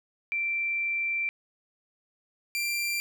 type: tone pair in turn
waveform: sine / sawtooth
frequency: 2349 / 2367 Hz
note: D7 / D7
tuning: 0 / +13 cents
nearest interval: unison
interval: 13 cents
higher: second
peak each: -26 / -24 dBFS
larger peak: second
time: 0.32-1.29 / 2.55-3 s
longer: first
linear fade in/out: 0 ms
effects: none